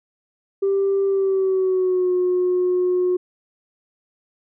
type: tone with pitch glide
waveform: sine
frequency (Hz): 392.7 to 362.2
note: G4 to F#4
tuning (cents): +3 to -37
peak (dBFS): -15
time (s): 0.62-3.17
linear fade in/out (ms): 10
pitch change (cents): -140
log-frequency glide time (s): 1.06-2.12
effects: tanh soft clip ceiling -13 dBFS